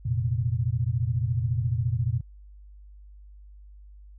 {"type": "chord", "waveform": "sine", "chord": "F suspended fourth", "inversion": "none", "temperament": "equal", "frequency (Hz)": [87.31, 116.54, 130.81], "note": ["F2", "Bb2", "C3"], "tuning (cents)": [0, 0, 0], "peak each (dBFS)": [-30, -25, -29], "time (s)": [0.05, 2.21], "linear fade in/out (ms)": 10, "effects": ["added 50 Hz sine -45 dBFS peak until 4.18 s"]}